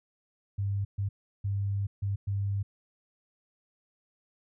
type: tone bursts at uneven times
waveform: sine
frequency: 99.7 Hz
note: G2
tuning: 30 cents sharp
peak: -27 dBFS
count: 5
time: 0.58-0.85 / 0.98-1.09 / 1.44-1.87 / 2.02-2.16 / 2.27-2.63 s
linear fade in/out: 10 ms
effects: none